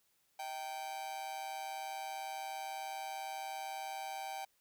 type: tone with amplitude modulation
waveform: 45% pulse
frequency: 779 Hz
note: G5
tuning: 11 cents flat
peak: -37 dBFS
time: 0.39-4.45 s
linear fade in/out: 5 ms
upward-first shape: sine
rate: 140 Hz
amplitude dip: 75%
effects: white hiss -75 dBFS RMS until 4.6 s